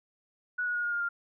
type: tone with pitch steps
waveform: sine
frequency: 1469 / 1454.6 / 1440.4 / 1426.4 / 1412.4 / 1398.6 Hz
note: F#6 / F#6 / F#6 / F6 / F6 / F6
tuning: -13 / -30 / -47 / +36 / +19 / +2 cents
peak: -28 dBFS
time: 0.58-1.09 s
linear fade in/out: 10 ms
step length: 85 ms
effects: none